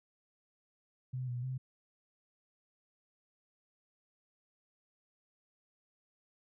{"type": "tone with pitch steps", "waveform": "sine", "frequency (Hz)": [127.9, 122.4, 129.8], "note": ["C3", "B2", "C3"], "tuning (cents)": [-39, -15, -13], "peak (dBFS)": -35, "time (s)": [1.13, 1.58], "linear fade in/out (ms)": 10, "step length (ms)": 150, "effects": []}